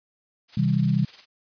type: noise with tremolo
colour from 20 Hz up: blue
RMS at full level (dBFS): -36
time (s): 0.48-1.26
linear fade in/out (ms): 50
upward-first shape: sine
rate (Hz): 20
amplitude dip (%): 65
type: chord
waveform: sine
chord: C major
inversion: none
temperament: equal with one note detuned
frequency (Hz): 130.81 / 160.96 / 196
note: C3 / E3 / G3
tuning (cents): 0 / -41 / 0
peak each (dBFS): -23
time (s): 0.57-1.05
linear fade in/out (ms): 5
effects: resampled to 11025 Hz